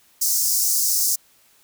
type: high-pass noise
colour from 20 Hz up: pink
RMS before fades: -20 dBFS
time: 0.21-1.16 s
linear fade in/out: 10 ms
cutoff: 5200 Hz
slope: 48 dB/octave
effects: white hiss -57 dBFS RMS until 1.63 s